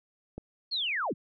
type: click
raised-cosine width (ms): 2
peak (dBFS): -25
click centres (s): 0.38
type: linear sweep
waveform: sine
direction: down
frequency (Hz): 4435 to 83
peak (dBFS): -28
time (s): 0.71-1.14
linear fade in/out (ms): 20
effects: none